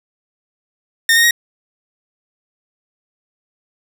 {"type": "tone with pitch steps", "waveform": "sawtooth", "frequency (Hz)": [1827, 1855.7, 1884.9], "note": ["A#6", "A#6", "A#6"], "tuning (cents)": [-35, -8, 19], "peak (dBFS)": -6, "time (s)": [1.09, 1.309], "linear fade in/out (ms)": 2, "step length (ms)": 73, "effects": []}